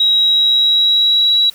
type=tone with pitch glide; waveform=sine; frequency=3836 to 3896 Hz; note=A#7 to B7; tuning=+49 to -24 cents; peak=-9 dBFS; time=0-1.5 s; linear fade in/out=5 ms; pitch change=+27 cents; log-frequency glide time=0.11-1.35 s; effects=white hiss -42 dBFS RMS until 1.54 s